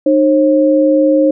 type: tone pair together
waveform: sine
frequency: 304.9 / 538.6 Hz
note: D#4 / C#5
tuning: -35 / -50 cents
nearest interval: minor seventh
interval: 985 cents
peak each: -10 dBFS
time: 0.06-1.31 s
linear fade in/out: 5 ms
effects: none